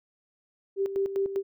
sine tone with tremolo, 392 Hz, G4, in tune, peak -23 dBFS, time 0.76-1.43 s, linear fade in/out 50 ms, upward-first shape square, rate 5 Hz, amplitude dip 65%, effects none

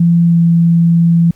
sine tone with pitch glide, 170 to 168.44 Hz, F3 to E3, -46 to +38 cents, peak -6 dBFS, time 0-1.31 s, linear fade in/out 5 ms, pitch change -16 cents, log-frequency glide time 0.25-0.39 s, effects pink hiss -51 dBFS RMS until 1.35 s

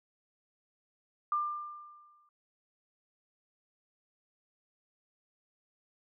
sine tone with exponential decay, 1194 Hz, D6, 28 cents sharp, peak -26 dBFS, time 1.32-2.29 s, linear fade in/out 2 ms, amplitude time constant 210 ms, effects none

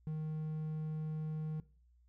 triangle tone, 155.56 Hz, D#3, in tune, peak -34 dBFS, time 0.07-1.6 s, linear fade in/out 0 ms, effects noise-tail reverb RT60 0.4 s tail -19 dB re dry + added 60 Hz sine -64 dBFS peak until 2.08 s

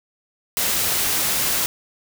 white noise, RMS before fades -21 dBFS, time 0.57-1.66 s, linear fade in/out 0 ms, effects none

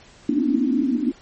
pink band-pass noise, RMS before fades -20 dBFS, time 0.29-1.12 s, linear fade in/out 5 ms, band 240 to 310 Hz, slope 96 dB/octave, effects pink hiss -49 dBFS RMS until 1.21 s + MP3 32 kbps

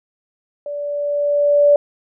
sine tone with level ramp, 580 Hz, D5, 22 cents flat, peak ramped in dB -24 to -7 dBFS, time 0.66-1.76 s, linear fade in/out 2 ms, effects none

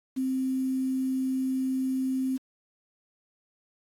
sine tone with quantisation, 261.6 Hz, C4, in tune, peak -25 dBFS, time 0.16-2.38 s, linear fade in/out 20 ms, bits 8, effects AAC 64 kbps

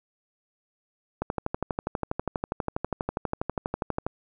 click train, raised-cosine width 1 ms, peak -13 dBFS, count 36, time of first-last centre 1.22-4.066 s, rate 12.3 Hz, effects none

